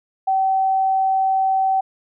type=tone; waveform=sine; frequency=767 Hz; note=G5; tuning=38 cents flat; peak=-15 dBFS; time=0.27-1.81 s; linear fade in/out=10 ms; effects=none